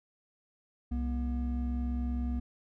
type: tone pair together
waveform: triangle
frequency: 65.19 / 240.5 Hz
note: C2 / B3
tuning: -6 / -46 cents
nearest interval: octave + major seventh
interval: 2260 cents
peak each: -29 / -33 dBFS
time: 0.91-2.4 s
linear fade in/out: 10 ms
effects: none